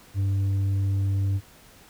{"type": "tone with tanh clipping", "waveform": "sine", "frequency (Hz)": 98, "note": "G2", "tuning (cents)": 0, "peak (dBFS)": -22, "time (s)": [0.14, 1.41], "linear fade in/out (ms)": 50, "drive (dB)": 4, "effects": ["pink hiss -52 dBFS RMS until 1.89 s"]}